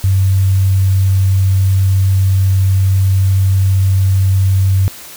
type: tone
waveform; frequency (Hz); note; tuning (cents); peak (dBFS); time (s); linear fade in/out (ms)
sine; 95.9; G2; -37; -8; 0.04-4.88; 0
effects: white hiss -33 dBFS RMS until 5.16 s